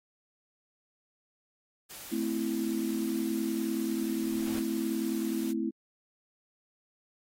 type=noise; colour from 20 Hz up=white; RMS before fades=-45 dBFS; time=1.89-5.53 s; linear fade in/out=20 ms
type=chord; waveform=sine; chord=A minor; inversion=none; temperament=equal with one note detuned; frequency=220 / 259.2 / 329.6 Hz; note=A3 / C4 / E4; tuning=0 / -16 / 0 cents; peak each=-33 / -34 / -32 dBFS; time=2.11-5.71 s; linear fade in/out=20 ms
type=noise with exponential growth; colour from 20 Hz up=pink; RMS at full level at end=-40 dBFS; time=3.85-4.59 s; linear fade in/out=1 ms; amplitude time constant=160 ms
effects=AAC 48 kbps